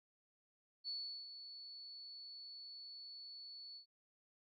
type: tone with ADSR envelope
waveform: sine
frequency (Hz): 4435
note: C#8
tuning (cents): 0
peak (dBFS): -40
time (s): 0.84-3.86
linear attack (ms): 41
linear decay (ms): 380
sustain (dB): -10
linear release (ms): 100
effects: none